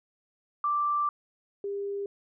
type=tone pair in turn; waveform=sine; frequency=1174.7 / 400.9 Hz; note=D6 / G4; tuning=0 / +39 cents; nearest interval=octave + perfect fifth; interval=1861 cents; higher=first; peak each=-24 / -30 dBFS; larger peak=first; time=0.64-1.09 / 1.64-2.06 s; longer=first; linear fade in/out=2 ms; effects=none